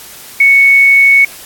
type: tone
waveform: sine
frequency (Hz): 2217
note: C#7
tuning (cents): 0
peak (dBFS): -3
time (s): 0.4-1.25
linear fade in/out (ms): 5
effects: white hiss -32 dBFS RMS until 1.45 s + AAC 64 kbps